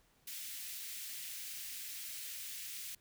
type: high-pass noise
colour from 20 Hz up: white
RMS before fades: -45 dBFS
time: 0.27-2.95 s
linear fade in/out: 5 ms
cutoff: 1900 Hz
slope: 24 dB/octave
effects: pink hiss -71 dBFS RMS until 3 s